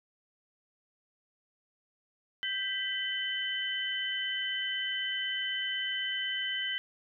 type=tone cluster; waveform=sine; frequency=1572 / 1982 / 3044 Hz; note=G6 / B6 / F#7; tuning=+4 / +6 / +48 cents; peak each=-38 / -36 / -33 dBFS; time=2.43-6.78 s; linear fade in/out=0 ms; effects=none

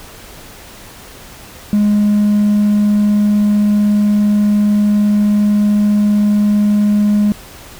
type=tone; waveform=triangle; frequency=207.7 Hz; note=G#3; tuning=in tune; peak=-6 dBFS; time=1.73-7.32 s; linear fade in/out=0 ms; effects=tanh soft clip ceiling -4 dBFS + pink hiss -36 dBFS RMS until 7.79 s

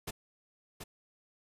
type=noise with echo; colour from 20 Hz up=pink; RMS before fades=-38 dBFS; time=0.07-0.11 s; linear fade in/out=10 ms; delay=730 ms; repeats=1; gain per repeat=-6 dB; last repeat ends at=0.84 s; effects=resampled to 32000 Hz

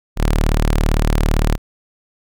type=tone; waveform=sawtooth; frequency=37.71 Hz; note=D1; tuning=47 cents sharp; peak=-9 dBFS; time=0.16-1.58 s; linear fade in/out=50 ms; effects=none

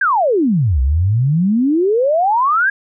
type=exponential two-way sweep; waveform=sine; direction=down then up; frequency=1664 to 62 to 1664 Hz; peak=-11 dBFS; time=0.01-2.7 s; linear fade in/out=5 ms; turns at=0.81 s; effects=none

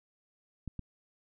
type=clicks; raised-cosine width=5 ms; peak=-26 dBFS; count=2; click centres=0.677 / 0.793 s; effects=none

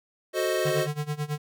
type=chord; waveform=square; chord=F# diminished seventh; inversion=none; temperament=equal; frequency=370 / 440 / 523.3 / 622.3 Hz; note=F#4 / A4 / C5 / Eb5; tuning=0 / 0 / 0 / 0 cents; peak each=-29 / -33 / -31 / -29 dBFS; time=0.33-0.88 s; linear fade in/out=50 ms
type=tone with tremolo; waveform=square; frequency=149 Hz; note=D3; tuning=25 cents sharp; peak=-26 dBFS; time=0.65-1.38 s; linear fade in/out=5 ms; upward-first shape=sine; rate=9.2 Hz; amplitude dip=90%
effects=none

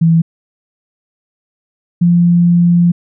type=tone pair in turn; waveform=sine; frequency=164.81 / 173.2 Hz; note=E3 / F3; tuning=0 / -14 cents; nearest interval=minor second; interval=86 cents; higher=second; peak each=-6 dBFS; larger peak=neither; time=0.01-0.22 / 2.01-2.92 s; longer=second; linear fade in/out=10 ms; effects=none

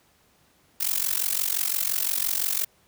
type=noise with amplitude modulation; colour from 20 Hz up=blue; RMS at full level=-22 dBFS; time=0.8-2.65 s; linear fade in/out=10 ms; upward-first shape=sine; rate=45.8 Hz; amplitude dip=90%; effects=pink hiss -62 dBFS RMS until 2.87 s + high-pass 60 Hz 12 dB/octave

